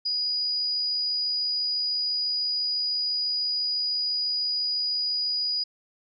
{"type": "tone", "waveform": "sine", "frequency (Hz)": 4913, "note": "D#8", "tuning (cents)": -23, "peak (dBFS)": -24, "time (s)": [0.05, 5.64], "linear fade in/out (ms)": 10, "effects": []}